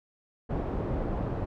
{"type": "low-pass noise", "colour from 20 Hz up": "pink", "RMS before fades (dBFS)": -31, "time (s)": [0.49, 1.46], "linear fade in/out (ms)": 20, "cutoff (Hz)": 680, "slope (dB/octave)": 12, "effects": []}